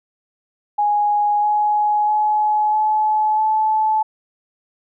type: tone with pitch steps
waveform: sine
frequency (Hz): 830 / 839.2 / 848.4 / 857.8 / 867.2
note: G#5 / G#5 / G#5 / A5 / A5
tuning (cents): -1 / +18 / +37 / -44 / -25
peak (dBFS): -14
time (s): 0.78-4.03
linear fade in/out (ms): 10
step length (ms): 650
effects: none